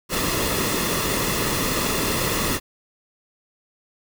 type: noise with comb filter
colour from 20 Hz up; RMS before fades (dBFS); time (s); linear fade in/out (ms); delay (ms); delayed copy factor
pink; -23; 0.09-2.6; 50; 1.3; -0.55
effects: none